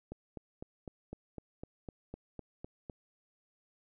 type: click train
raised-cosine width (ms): 2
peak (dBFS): -29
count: 12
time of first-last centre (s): 0.12-2.898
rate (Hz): 3.96
effects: none